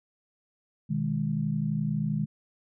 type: chord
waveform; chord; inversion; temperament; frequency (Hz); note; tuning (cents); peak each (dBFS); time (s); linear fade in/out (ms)
sine; G# minor; first; just; 124.59 / 155.74 / 207.7; B2 / D#3 / G#3; +16 / +2 / 0; -34 / -28 / -30; 0.89-2.26; 20
effects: none